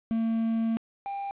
triangle tone pair in turn, 226.1 / 796.2 Hz, A3 / G5, +47 / +27 cents, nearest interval octave + minor seventh, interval 2180 cents, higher second, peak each -22 / -29 dBFS, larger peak first, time 0.11-0.77 / 1.06-1.31 s, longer first, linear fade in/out 0 ms, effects resampled to 8000 Hz + 9-bit

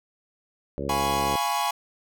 harmonic tone, 69.6 Hz, C#2, 8 cents sharp, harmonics 1 / 2 / 3 / 4 / 5 / 6 / 7 / 8, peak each -36 / -36 / -36 / -36 / -36 / -36 / -36 / -36 dBFS, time 0.78-1.36 s, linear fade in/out 0 ms
45% pulse chord, C# dominant seventh, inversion first, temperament equal, 698.5 / 830.6 / 987.8 / 1108.7 Hz, E#5 / G#5 / B5 / C#6, 0 / 0 / 0 / 0 cents, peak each -32 / -27 / -29 / -30 dBFS, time 0.89-1.71 s, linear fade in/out 5 ms
effects none

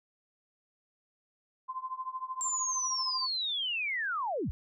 sine tone with tremolo, 1036 Hz, C6, 17 cents flat, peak -31 dBFS, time 1.68-3.28 s, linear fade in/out 20 ms, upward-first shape triangle, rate 13 Hz, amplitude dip 95%
sine linear sweep, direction down, 7459 to 33.48 Hz, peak -30 dBFS, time 2.41-4.51 s, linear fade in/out 0 ms
effects none

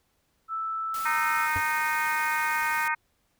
sine tone, 1318.5 Hz, E6, in tune, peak -28 dBFS, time 0.48-1.49 s, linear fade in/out 50 ms
white noise, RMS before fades -40 dBFS, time 0.94-2.88 s, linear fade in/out 2 ms
harmonic tone, 308.6 Hz, D#4, 14 cents flat, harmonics 3 / 4 / 5 / 6 / 7 / 8, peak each -29 / -32 / -30 / -32 / -33 / -36 dBFS, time 1.05-2.95 s, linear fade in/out 10 ms
square tone with exponential decay, 93.5 Hz, F#2, 19 cents sharp, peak -26 dBFS, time 1.56-1.65 s, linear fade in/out 0 ms, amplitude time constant 18 ms
effects pink hiss -71 dBFS RMS until 3.39 s

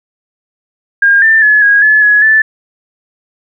sine tone with pitch steps, 1615 / 1784 / 1706 / 1645 / 1718 / 1684 / 1754 Hz, G#6 / A6 / G#6 / G#6 / A6 / G#6 / A6, -49 / +23 / +46 / -17 / -42 / +24 / -6 cents, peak -4 dBFS, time 1.02-2.42 s, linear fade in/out 5 ms, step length 200 ms, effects none

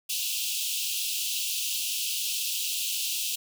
pink high-pass noise, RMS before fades -30 dBFS, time 0.09-3.36 s, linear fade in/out 10 ms, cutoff 2600 Hz, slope 96 dB/octave, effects none

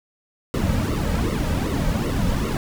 brown noise with flanger, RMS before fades -22 dBFS, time 0.54-2.57 s, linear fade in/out 0 ms, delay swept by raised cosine 1.2 to 2.9 ms, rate 2.6 Hz, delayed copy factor -0.8, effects none

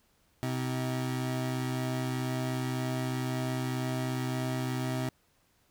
25% pulse tone pair together, 128.27 / 319.7 Hz, C3 / D#4, -34 / +47 cents, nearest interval octave + major third, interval 1581 cents, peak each -27 / -35 dBFS, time 0.43-5.09 s, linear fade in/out 0 ms, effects pink hiss -69 dBFS RMS until 5.7 s

